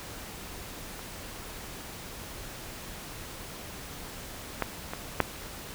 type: clicks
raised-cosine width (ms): 0.5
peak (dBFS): -27 / -11 / -19 / -6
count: 4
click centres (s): 0.993 / 4.623 / 4.935 / 5.203
effects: pink hiss -42 dBFS RMS until 5.74 s